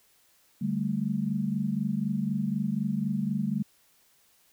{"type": "chord", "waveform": "sine", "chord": "D suspended fourth", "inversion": "none", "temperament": "equal", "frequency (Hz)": [146.83, 196, 220], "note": ["D3", "G3", "A3"], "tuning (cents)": [0, 0, 0], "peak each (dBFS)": [-33, -29, -30], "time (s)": [0.61, 3.63], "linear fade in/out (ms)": 10, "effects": ["white hiss -64 dBFS RMS until 4.52 s"]}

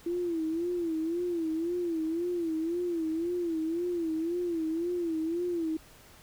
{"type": "tone with vibrato", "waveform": "sine", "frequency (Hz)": 335.6, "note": "E4", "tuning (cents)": 31, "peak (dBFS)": -28, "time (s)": [0.06, 5.77], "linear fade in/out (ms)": 5, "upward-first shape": "sine", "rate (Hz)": 1.9, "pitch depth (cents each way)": 100, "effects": ["pink hiss -55 dBFS RMS until 6.22 s"]}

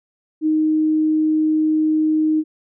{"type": "tone", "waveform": "sine", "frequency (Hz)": 311.1, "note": "D#4", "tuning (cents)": 0, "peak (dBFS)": -14, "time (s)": [0.41, 2.44], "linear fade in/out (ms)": 50, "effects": []}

